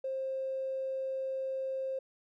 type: tone with tanh clipping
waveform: triangle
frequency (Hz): 530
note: C5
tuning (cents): +22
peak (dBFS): -32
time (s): 0.04-1.99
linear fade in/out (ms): 5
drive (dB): 2
effects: none